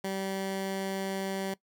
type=tone; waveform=15% pulse; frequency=193.1 Hz; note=G3; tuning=26 cents flat; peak=-25 dBFS; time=0.04-1.54 s; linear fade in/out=5 ms; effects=noise-tail reverb RT60 0.1 s tail -20 dB re dry